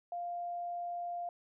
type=tone; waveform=sine; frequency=698.5 Hz; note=F5; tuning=in tune; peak=-36 dBFS; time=0.12-1.29 s; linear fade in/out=2 ms; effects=none